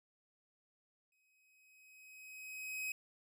45% pulse tone with exponential growth, 2532 Hz, D#7, 30 cents sharp, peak -37 dBFS, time 1.12-2.92 s, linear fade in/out 2 ms, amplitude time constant 390 ms, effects none

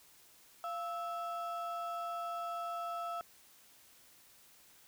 triangle ring-modulated tone, 1000 Hz, B5, 21 cents sharp, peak -32 dBFS, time 0.64-3.21 s, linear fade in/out 0 ms, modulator 310 Hz, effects white hiss -62 dBFS RMS until 4.87 s

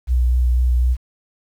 sine tone with vibrato, 61.74 Hz, B1, in tune, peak -12 dBFS, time 0.07-0.97 s, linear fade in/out 50 ms, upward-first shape sine, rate 4 Hz, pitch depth 19 cents each way, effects tanh soft clip ceiling -8 dBFS + 8-bit

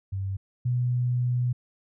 sine tone pair in turn, 96.8 / 123.46 Hz, G2 / B2, -21 / 0 cents, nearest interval major third, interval 421 cents, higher second, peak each -27 / -22 dBFS, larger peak second, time 0.12-0.37 / 0.65-1.53 s, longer second, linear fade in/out 10 ms, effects none

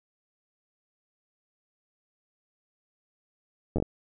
slowing click train, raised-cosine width 2 ms, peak -14 dBFS, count 5, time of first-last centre 3.76-3.825 s, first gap 10 ms, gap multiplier 1.33, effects none

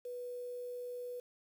sine tone with quantisation, 490.9 Hz, B4, 10 cents flat, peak -40 dBFS, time 0.05-1.2 s, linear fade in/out 5 ms, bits 10, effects none

